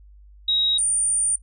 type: tone pair in turn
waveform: sine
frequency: 3807 / 9055 Hz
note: A#7 / C#9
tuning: +36 / +36 cents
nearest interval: octave + minor third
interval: 1500 cents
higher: second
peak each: -18 dBFS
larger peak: neither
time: 0.48-0.78 / 0.78-1.36 s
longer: second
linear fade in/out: 5 ms
effects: noise-tail reverb RT60 0.1 s tail -19 dB re dry + added 50 Hz sine -45 dBFS peak until 1.42 s